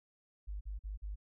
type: tone bursts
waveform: sine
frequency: 50.5 Hz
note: G#1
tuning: 48 cents flat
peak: -38 dBFS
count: 4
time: 0.47-1.159 s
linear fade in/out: 20 ms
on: 140 ms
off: 43 ms
effects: none